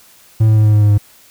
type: tone with pitch steps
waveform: triangle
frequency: 110 / 108.8 / 107.61 / 106.44 / 105.28 / 104.13 / 102.99 Hz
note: A2 / A2 / A2 / G#2 / G#2 / G#2 / G#2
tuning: 0 / -19 / -38 / +43 / +24 / +5 / -14 cents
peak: -5 dBFS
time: 0.4-0.981 s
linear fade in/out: 10 ms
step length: 83 ms
effects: white hiss -46 dBFS RMS until 1.3 s